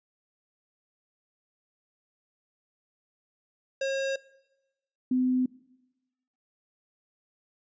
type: tone pair in turn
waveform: square / sine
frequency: 541 / 254.4 Hz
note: C#5 / C4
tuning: -42 / -48 cents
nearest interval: octave + minor second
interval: 1306 cents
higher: first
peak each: -27 / -22 dBFS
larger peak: second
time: 3.81-4.16 / 5.11-5.46 s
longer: neither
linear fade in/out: 5 ms
effects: noise-tail reverb RT60 1.0 s tail -21 dB re dry + resampled to 16000 Hz